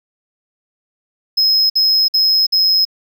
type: tone bursts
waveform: triangle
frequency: 5130 Hz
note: E8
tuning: 48 cents flat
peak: -9 dBFS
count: 4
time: 1.37-2.852 s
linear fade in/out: 10 ms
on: 330 ms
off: 54 ms
effects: none